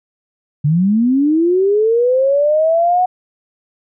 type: linear sweep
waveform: sine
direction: up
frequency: 140 to 740 Hz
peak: -10 dBFS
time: 0.64-3.06 s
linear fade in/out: 10 ms
effects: none